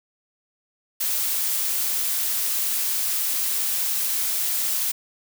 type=noise; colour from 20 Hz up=blue; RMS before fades=-24 dBFS; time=1-4.92 s; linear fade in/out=10 ms; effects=none